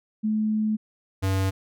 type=tone pair in turn; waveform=sine / square; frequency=215.5 / 95.82 Hz; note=A3 / G2; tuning=-36 / -39 cents; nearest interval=octave + major second; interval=1403 cents; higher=first; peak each=-21 / -22 dBFS; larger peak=first; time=0.23-0.77 / 1.22-1.51 s; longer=first; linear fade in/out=20 ms; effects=none